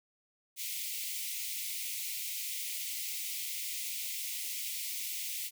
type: high-pass noise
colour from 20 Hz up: white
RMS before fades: -38 dBFS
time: 0.56-5.51 s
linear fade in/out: 50 ms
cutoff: 2000 Hz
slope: 96 dB/octave
effects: none